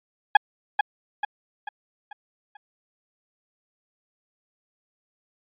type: tone with echo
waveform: 30% pulse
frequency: 830.6 Hz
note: G#5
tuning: in tune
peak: -6 dBFS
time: 0.35-0.37 s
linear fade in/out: 5 ms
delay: 440 ms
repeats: 5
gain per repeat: -7 dB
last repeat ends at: 2.57 s
effects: resampled to 8000 Hz